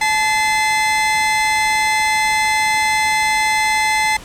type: tone pair together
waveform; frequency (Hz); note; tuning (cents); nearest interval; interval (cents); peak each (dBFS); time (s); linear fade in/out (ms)
40% pulse; 865.3 / 2058; A5 / C7; -29 / -29; octave + minor third; 1500; -16 / -16; 0.01-4.17; 5
effects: pink hiss -37 dBFS RMS until 4.24 s + low-pass 10000 Hz 12 dB/octave